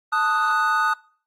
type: chord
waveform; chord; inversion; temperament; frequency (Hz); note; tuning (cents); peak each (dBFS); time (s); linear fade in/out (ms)
triangle; D# diminished; second; equal; 880 / 1244.5 / 1480; A5 / D#6 / F#6; 0 / 0 / 0; -23 / -19 / -21; 0.12-0.94; 10
effects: noise-tail reverb RT60 0.5 s tail -25 dB re dry + Opus 24 kbps